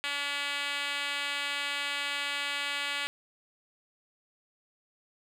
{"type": "tone with band-pass filter", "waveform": "5% pulse", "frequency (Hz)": 285.5, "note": "D4", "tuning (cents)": -49, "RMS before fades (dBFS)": -33, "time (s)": [0.04, 3.07], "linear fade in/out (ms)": 0, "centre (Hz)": 2900, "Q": 0.85, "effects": ["10-bit"]}